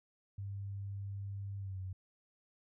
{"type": "tone with pitch glide", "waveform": "sine", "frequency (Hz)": [99.3, 93.84], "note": ["G2", "F#2"], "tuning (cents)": [23, 25], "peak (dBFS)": -39, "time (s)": [0.38, 1.93], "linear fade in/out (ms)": 5, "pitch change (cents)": -98, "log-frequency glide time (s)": [1.58, 1.79], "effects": []}